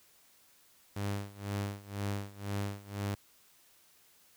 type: tone with tremolo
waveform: sawtooth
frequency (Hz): 100.7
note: G2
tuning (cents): +47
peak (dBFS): -28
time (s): 0.96-3.15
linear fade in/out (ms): 5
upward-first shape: sine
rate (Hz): 2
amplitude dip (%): 90
effects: white hiss -64 dBFS RMS until 4.36 s